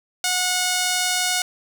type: tone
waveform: 5% pulse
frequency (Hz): 729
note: F#5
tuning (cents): -26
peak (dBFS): -8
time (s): 0.24-1.42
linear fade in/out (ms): 2
effects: none